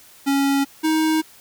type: tone pair in turn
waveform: square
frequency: 277.2 / 315.3 Hz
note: C#4 / D#4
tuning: 0 / +23 cents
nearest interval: major second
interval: 223 cents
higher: second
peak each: -17 dBFS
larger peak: neither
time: 0.26-0.65 / 0.83-1.22 s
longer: neither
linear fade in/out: 20 ms
effects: white hiss -48 dBFS RMS until 1.4 s